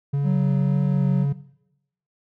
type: tone with vibrato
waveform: triangle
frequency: 140 Hz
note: C#3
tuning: 18 cents sharp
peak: -17 dBFS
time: 0.13-1.33 s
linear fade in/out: 10 ms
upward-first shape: sine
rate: 1.8 Hz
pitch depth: 22 cents each way
type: tone with pitch glide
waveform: triangle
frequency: 186.8 to 184.87 Hz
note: F#3 to F#3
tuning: +17 to -1 cents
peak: -18 dBFS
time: 0.23-1.27 s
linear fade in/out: 50 ms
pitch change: -18 cents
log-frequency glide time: 0.73-1.07 s
effects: noise-tail reverb RT60 0.8 s tail -17 dB re dry